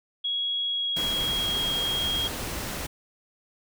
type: tone with pitch glide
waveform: sine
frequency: 3322 to 3259 Hz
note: G#7 to G#7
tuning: 0 to -33 cents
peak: -25 dBFS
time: 0.24-2.28 s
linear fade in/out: 10 ms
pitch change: -33 cents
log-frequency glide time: 0.64-1.75 s
type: noise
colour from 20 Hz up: pink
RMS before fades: -33 dBFS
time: 0.96-2.87 s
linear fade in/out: 10 ms
effects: none